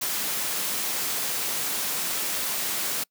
white high-pass noise, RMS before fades -28 dBFS, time 0.01-3.04 s, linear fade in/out 10 ms, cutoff 150 Hz, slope 12 dB/octave, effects noise-tail reverb RT60 0.1 s tail -26 dB re dry

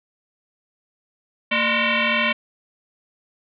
sine tone with frequency modulation, 228.3 Hz, A#3, 36 cents flat, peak -17 dBFS, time 1.51-2.33 s, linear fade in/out 10 ms, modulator 414 Hz, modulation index 7, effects none

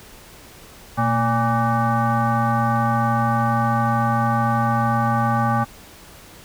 sine tone with frequency modulation, 467.7 Hz, A#4, 6 cents sharp, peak -16 dBFS, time 0.97-5.65 s, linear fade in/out 20 ms, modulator 348 Hz, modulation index 2.4, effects pink hiss -44 dBFS RMS until 6.44 s

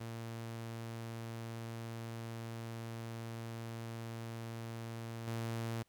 sawtooth tone with level steps, 114.7 Hz, A#2, 28 cents flat, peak -38 / -33 dBFS, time 0-5.83 s, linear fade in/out 10 ms, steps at 5.27 s, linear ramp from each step 5 ms, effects pink hiss -75 dBFS RMS until 5.88 s

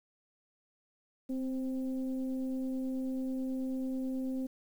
sine tone with frequency modulation, 260.4 Hz, C4, 8 cents flat, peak -32 dBFS, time 1.29-4.47 s, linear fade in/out 10 ms, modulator 265 Hz, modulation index 0.49, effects 10-bit

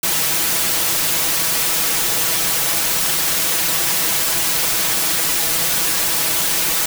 white noise with comb filter, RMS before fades -18 dBFS, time 0.03-6.86 s, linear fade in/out 5 ms, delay 6.1 ms, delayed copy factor +0.8, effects none

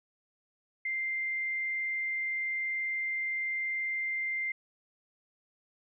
sine tone, 2093 Hz, C7, in tune, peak -30 dBFS, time 0.85-4.52 s, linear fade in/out 5 ms, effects none

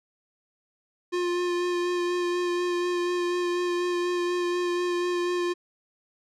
square tone with vibrato, 353.3 Hz, F4, 20 cents sharp, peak -25 dBFS, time 1.12-5.54 s, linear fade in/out 20 ms, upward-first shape sine, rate 4.1 Hz, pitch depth 15 cents each way, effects low-pass 6000 Hz 12 dB/octave

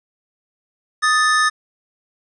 square tone pair together, 1244.5 / 1760 Hz, D#6 / A6, 0 / 0 cents, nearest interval tritone, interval 600 cents, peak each -17 dBFS, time 1.02-1.5 s, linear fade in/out 20 ms, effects resampled to 22050 Hz + 8-bit

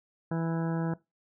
harmonic tone, 164.81 Hz, E3, in tune, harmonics 1 / 2 / 3 / 4 / 5 / 6 / 8 / 9 / 10, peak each -29 / -35 / -39 / -41 / -43 / -45 / -47 / -48 / -49 dBFS, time 0.31-0.94 s, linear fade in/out 5 ms, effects noise-tail reverb RT60 0.2 s tail -19 dB re dry

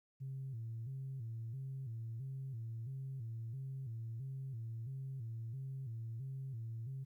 sine tone with vibrato, 123.47 Hz, B2, in tune, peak -40 dBFS, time 0.2-7.05 s, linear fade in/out 20 ms, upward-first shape square, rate 1.5 Hz, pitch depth 140 cents each way, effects tanh soft clip ceiling -37 dBFS + 13-bit

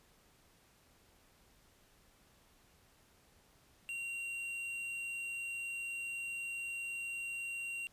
sine tone with tanh clipping, 2756 Hz, F7, 24 cents flat, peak -40 dBFS, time 3.89-7.87 s, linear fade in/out 0 ms, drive 9 dB, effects pink hiss -67 dBFS RMS until 7.92 s + resampled to 32000 Hz

